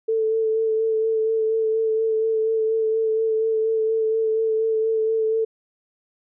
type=tone with vibrato; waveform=sine; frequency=442.8 Hz; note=A4; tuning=11 cents sharp; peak=-18 dBFS; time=0.08-5.45 s; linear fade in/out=10 ms; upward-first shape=sine; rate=4.2 Hz; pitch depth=19 cents each way; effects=none